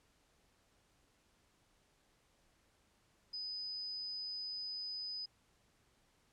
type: tone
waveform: sine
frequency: 4998 Hz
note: D#8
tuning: 7 cents sharp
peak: -40 dBFS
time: 3.33-5.26 s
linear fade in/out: 10 ms
effects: pink hiss -73 dBFS RMS until 6.32 s + low-pass 10000 Hz 12 dB/octave